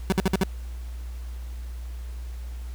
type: tone bursts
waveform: 30% pulse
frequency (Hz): 190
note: F#3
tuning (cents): +46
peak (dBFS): -16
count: 5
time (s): 0.1-0.434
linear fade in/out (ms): 0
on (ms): 22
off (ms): 56
effects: added 60 Hz sine -32 dBFS peak until 2.74 s + pink hiss -52 dBFS RMS until 2.74 s

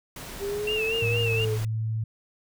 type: noise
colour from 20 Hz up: pink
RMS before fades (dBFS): -39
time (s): 0.16-1.65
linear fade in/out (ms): 2
type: exponential two-way sweep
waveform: sine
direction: up then down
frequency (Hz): 394.6 to 475.9 to 425.8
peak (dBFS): -27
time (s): 0.39-1.59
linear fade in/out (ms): 50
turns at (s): 1.15
type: tone with vibrato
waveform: sine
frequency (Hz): 2700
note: E7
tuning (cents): +41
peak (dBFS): -26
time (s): 0.67-1.45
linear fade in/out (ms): 5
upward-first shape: sine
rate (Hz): 4.2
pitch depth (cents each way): 82
type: tone with pitch glide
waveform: sine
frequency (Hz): 110 to 110.77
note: A2 to A2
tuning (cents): 0 to +12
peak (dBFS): -25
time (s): 1.02-2.04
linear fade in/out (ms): 5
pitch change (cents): +12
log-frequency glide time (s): 1.6-1.79
effects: none

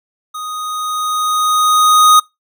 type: tone with level ramp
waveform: square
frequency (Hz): 1244.5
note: D#6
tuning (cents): 0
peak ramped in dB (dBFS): -24 to -5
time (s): 0.34-2.2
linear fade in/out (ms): 10
effects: noise-tail reverb RT60 0.2 s tail -24 dB re dry

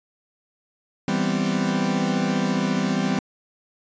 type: chord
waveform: 40% pulse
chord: C major seventh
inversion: first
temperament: equal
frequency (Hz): 164.81 / 196 / 246.9 / 261.6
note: E3 / G3 / B3 / C4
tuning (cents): 0 / 0 / 0 / 0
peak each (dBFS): -27 / -23 / -26 / -27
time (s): 1.08-3.19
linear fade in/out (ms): 2
effects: resampled to 16000 Hz

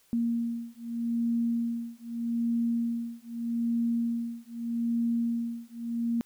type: beating tone pair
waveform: sine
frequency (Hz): 233.1 / 233.91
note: A#3 / A#3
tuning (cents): 0 / +6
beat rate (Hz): 0.81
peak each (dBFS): -30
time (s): 0.13-6.21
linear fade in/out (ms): 0
effects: white hiss -64 dBFS RMS until 6.25 s

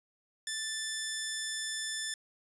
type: tone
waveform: 10% pulse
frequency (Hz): 1760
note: A6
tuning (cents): 0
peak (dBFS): -25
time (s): 0.47-2.14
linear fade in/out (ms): 2
effects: resampled to 24000 Hz

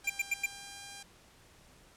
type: tone with pitch glide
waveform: 5% pulse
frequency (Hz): 795 to 800.5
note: G5 to G5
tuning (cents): +24 to +36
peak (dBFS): -33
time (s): 0.04-1.03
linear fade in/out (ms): 5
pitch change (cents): +12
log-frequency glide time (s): 0.24-0.78
type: tone bursts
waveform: square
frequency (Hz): 2379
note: D7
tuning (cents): +22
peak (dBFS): -28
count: 4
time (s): 0.07-0.461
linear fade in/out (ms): 5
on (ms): 28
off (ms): 93
effects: pink hiss -60 dBFS RMS until 1.96 s + low-pass 11000 Hz 12 dB/octave

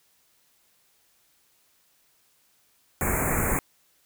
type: band-stop noise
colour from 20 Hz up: pink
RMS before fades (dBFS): -25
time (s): 3.01-3.59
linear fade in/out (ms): 0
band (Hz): 2400 to 6800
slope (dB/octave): 96
effects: white hiss -65 dBFS RMS until 4.05 s

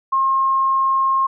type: tone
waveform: sine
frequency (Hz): 1071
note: C6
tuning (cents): +40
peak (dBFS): -14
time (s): 0.12-1.27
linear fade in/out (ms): 10
effects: none

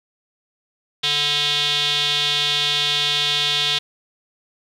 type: tone with band-pass filter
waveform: square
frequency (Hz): 146.2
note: D3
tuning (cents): -7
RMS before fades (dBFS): -20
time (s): 1.03-3.79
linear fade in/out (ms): 10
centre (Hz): 3500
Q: 5.3
effects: none

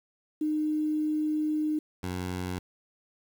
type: tone pair in turn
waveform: sine / 15% pulse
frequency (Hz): 306.2 / 91.03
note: D#4 / F#2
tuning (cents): -28 / -28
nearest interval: octave + major sixth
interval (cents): 2100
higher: first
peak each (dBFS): -25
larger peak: neither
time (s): 0.41-1.79 / 2.03-2.59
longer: first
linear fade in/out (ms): 5
effects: 9-bit

